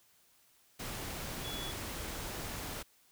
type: tone in noise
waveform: sine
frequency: 3394 Hz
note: G#7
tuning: 37 cents sharp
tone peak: -42 dBFS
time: 1.44-1.72 s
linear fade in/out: 10 ms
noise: pink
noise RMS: -41 dBFS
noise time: 0.79-2.83 s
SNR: -4 dB
effects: white hiss -67 dBFS RMS until 3.11 s